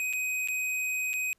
square tone with dropouts, 2513 Hz, D#7, 17 cents sharp, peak -29 dBFS, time 0-1.33 s, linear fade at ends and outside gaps 0 ms, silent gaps 0.128-0.134 / 0.475-0.485 / 1.132-1.138 s, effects pink hiss -72 dBFS RMS until 1.38 s + resampled to 32000 Hz

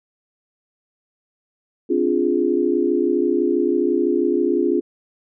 sine chord, D half-diminished seventh, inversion third, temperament equal, 261.6 / 293.7 / 349.2 / 415.3 Hz, C4 / D4 / F4 / Ab4, 0 / 0 / 0 / 0 cents, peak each -23 / -23 / -19 / -22 dBFS, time 1.89-4.81 s, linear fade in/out 20 ms, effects none

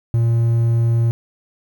triangle tone, 116.2 Hz, A#2, 5 cents flat, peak -11 dBFS, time 0.14-1.11 s, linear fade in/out 0 ms, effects 8-bit

